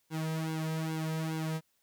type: tone with flanger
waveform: sawtooth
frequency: 159.2 Hz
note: D#3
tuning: 40 cents sharp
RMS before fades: -34 dBFS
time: 0.1-1.61 s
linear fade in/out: 50 ms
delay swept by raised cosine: 1.6 to 2.8 ms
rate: 2.4 Hz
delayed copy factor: -1
effects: white hiss -74 dBFS RMS until 1.82 s